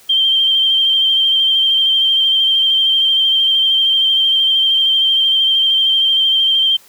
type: tone with vibrato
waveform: sine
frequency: 3151 Hz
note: G7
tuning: 8 cents sharp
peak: -10 dBFS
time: 0.09-6.77 s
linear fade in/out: 10 ms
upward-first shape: sine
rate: 13 Hz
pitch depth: 24 cents each way
effects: white hiss -46 dBFS RMS until 6.88 s + high-pass 80 Hz 12 dB/octave